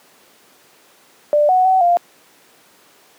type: tone with pitch steps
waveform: sine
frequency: 592 / 740 / 754 / 698 Hz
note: D5 / F#5 / F#5 / F5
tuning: +14 / 0 / +32 / -1 cents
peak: -10 dBFS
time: 1.33-1.97 s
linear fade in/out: 0 ms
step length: 160 ms
effects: pink hiss -50 dBFS RMS until 3.18 s + high-pass 300 Hz 12 dB/octave